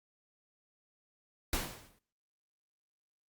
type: noise with exponential decay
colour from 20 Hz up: pink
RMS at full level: -31 dBFS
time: 1.53-1.99 s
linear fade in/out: 2 ms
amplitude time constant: 100 ms
effects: noise-tail reverb RT60 0.5 s tail -20 dB re dry + Opus 48 kbps